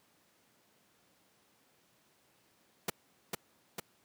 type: noise with echo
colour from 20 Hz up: pink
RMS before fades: -32 dBFS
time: 2.88-2.9 s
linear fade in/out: 5 ms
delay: 450 ms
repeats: 2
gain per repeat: -3 dB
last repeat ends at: 3.8 s
effects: pink hiss -69 dBFS RMS until 4.04 s + high-pass 150 Hz 12 dB/octave